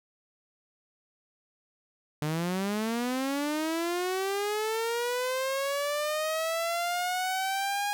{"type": "linear sweep", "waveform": "sawtooth", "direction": "up", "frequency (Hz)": [147.1, 823], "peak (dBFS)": -24, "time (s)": [2.22, 7.93], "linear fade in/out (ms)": 0, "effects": []}